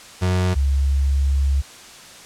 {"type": "tone pair in turn", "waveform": ["35% pulse", "sine"], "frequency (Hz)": [91.5, 69.1], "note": ["F#2", "C#2"], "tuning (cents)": [-19, -5], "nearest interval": "perfect fourth", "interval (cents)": 486, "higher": "first", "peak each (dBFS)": -15, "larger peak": "neither", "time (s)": [[0.21, 0.55], [0.55, 1.62]], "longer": "second", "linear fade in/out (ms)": 20, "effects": ["white hiss -41 dBFS RMS until 2.25 s", "low-pass 8000 Hz 12 dB/octave"]}